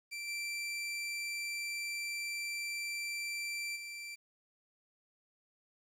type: tone with level steps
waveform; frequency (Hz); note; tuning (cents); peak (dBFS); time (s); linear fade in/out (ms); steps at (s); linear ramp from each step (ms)
sawtooth; 2346; D7; -2; -36 / -33 / -39; 0.11-4.16; 20; 0.27 / 3.75; 20
effects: low-pass 11000 Hz 12 dB/octave + 11-bit